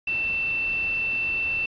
sine tone in noise, 2678 Hz, E7, 27 cents sharp, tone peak -23 dBFS, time 0.07-1.66 s, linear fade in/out 5 ms, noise pink, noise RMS -41 dBFS, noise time 0.07-1.66 s, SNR +15 dB, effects resampled to 11025 Hz

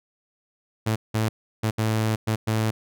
sawtooth tone bursts at uneven times, 110 Hz, A2, in tune, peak -17 dBFS, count 6, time 0.86-0.96 / 1.14-1.29 / 1.63-1.71 / 1.78-2.16 / 2.27-2.36 / 2.47-2.71 s, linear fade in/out 10 ms, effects none

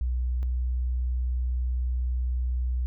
sine tone pair in turn, 61.74 / 62 Hz, B1 / B1, 0 / +7 cents, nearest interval unison, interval 7 cents, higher second, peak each -24 dBFS, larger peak neither, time 0.01-0.43 / 0.43-2.86 s, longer second, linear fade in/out 0 ms, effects none

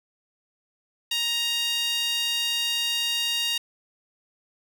sawtooth tone with high-pass filter, 936 Hz, A#5, 7 cents sharp, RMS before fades -26 dBFS, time 1.11-3.58 s, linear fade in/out 5 ms, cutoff 3200 Hz, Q 4.3, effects none

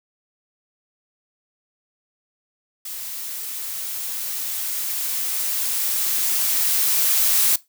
blue noise with level ramp, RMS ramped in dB -32 to -17 dBFS, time 2.85-7.56 s, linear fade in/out 5 ms, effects noise-tail reverb RT60 0.2 s tail -19 dB re dry

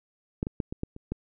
clicks, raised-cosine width 3 ms, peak -14 / -19 / -15 / -21 / -17 / -29 / -17 dBFS, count 7, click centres 0.429 / 0.469 / 0.602 / 0.725 / 0.834 / 0.964 / 1.12 s, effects none

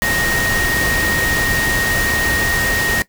sine tone in noise, 1864.7 Hz, A#6, in tune, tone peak -18 dBFS, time 0.02-3.02 s, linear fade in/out 0 ms, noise pink, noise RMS -20 dBFS, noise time 0.02-3.02 s, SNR -1 dB, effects noise-tail reverb RT60 0.1 s tail -17 dB re dry

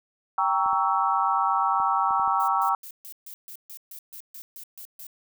sine chord, G diminished seventh, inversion none, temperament equal with one note detuned, 784 / 932.3 / 1123.6 / 1318.5 Hz, G5 / Bb5 / Db6 / Fb6, 0 / 0 / +23 / 0 cents, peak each -26 dBFS, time 0.38-2.75 s, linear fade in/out 2 ms
clicks, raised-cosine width 2 ms, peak -33 dBFS, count 6, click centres 0.661 / 0.731 / 1.801 / 2.108 / 2.197 / 2.277 s
violet noise bursts, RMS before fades -41 dBFS, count 13, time 2.4-5.068 s, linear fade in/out 0 ms, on 76 ms, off 140 ms
effects none

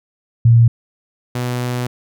sine / sawtooth tone pair in turn, 116.54 / 123.47 Hz, A#2 / B2, 0 / 0 cents, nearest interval minor second, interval 100 cents, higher second, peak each -6 / -15 dBFS, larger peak first, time 0.45-0.68 / 1.35-1.87 s, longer second, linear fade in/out 5 ms, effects none

